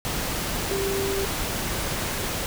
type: tone in noise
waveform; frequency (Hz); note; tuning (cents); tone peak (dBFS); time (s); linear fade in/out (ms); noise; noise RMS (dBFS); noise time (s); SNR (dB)
sine; 392; G4; 0; -25; 0.71-1.25; 0; pink; -28; 0.05-2.46; 0
effects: none